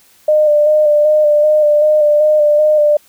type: tone with vibrato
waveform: sine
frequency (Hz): 602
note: D5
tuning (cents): +43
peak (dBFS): -7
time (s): 0.28-2.97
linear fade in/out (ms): 5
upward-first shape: square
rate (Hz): 2.6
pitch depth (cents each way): 23
effects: white hiss -49 dBFS RMS until 3.08 s